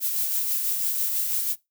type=noise with tremolo; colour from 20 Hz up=violet; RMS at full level=-24 dBFS; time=0-1.56 s; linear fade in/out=50 ms; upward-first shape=sine; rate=6.1 Hz; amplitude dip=35%; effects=noise-tail reverb RT60 0.2 s tail -21 dB re dry